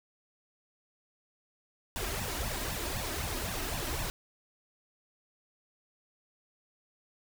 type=noise with flanger; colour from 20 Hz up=pink; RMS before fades=-35 dBFS; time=1.96-4.1 s; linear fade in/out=0 ms; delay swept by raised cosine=1.1 to 3.2 ms; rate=3.9 Hz; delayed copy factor=+0.8; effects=none